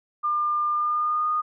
sine tone with pitch glide, 1200 to 1228.8 Hz, D6 to D#6, +37 to -22 cents, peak -21 dBFS, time 0.23-1.42 s, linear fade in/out 20 ms, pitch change +41 cents, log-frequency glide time 0.72-1.29 s, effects none

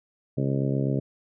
harmonic tone, 68 Hz, C#2, 33 cents flat, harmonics 2 / 3 / 4 / 5 / 6 / 7 / 8 / 9, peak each -25 / -31 / -30 / -35 / -33 / -39 / -37 / -38 dBFS, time 0.37-1 s, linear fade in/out 10 ms, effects none

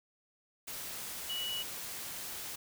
sine tone in noise, 2935 Hz, F#7, 15 cents flat, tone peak -35 dBFS, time 1.29-1.63 s, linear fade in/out 10 ms, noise white, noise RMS -42 dBFS, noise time 0.67-2.56 s, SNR +4 dB, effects none

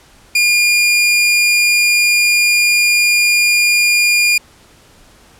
sawtooth tone, 2419 Hz, D#7, 49 cents flat, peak -6 dBFS, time 0.35-4.38 s, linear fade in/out 5 ms, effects pink hiss -46 dBFS RMS until 5.39 s + low-pass 11000 Hz 12 dB/octave

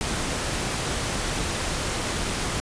pink noise with amplitude modulation, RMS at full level -26 dBFS, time 0.01-2.6 s, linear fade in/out 0 ms, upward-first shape sine, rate 264 Hz, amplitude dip 25%, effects resampled to 22050 Hz

